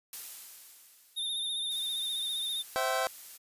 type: noise with exponential decay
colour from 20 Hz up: blue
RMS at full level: -39 dBFS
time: 0.13-2.07 s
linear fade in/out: 1 ms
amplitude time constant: 420 ms
type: tone with vibrato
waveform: square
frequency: 3644 Hz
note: A#7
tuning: 40 cents flat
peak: -32 dBFS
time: 1.16-2.63 s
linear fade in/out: 20 ms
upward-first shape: sine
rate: 15 Hz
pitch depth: 49 cents each way
type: noise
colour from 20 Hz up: blue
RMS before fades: -46 dBFS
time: 1.7-3.38 s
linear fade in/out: 20 ms
type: chord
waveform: 25% pulse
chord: C major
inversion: none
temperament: equal with one note detuned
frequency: 523.3 / 659.3 / 767.4 Hz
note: C5 / E5 / G5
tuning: 0 / 0 / -37 cents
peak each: -29 dBFS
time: 2.76-3.07 s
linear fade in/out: 0 ms
effects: resampled to 32000 Hz